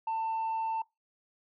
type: tone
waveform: sine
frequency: 894 Hz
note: A5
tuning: 27 cents sharp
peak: -27 dBFS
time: 0.07-0.82 s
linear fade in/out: 5 ms
effects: noise-tail reverb RT60 0.2 s tail -23 dB re dry + tanh soft clip ceiling -28 dBFS